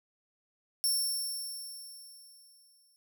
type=tone with exponential decay; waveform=15% pulse; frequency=5420 Hz; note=E8; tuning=47 cents sharp; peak=-20 dBFS; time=0.84-2.96 s; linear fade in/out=0 ms; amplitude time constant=460 ms; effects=none